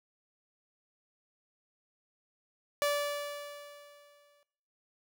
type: tone with exponential decay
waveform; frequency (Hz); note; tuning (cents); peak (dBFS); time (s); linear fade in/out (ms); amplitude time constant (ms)
sawtooth; 580; D5; -22; -22; 2.82-4.43; 0; 350
effects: noise-tail reverb RT60 0.7 s tail -18 dB re dry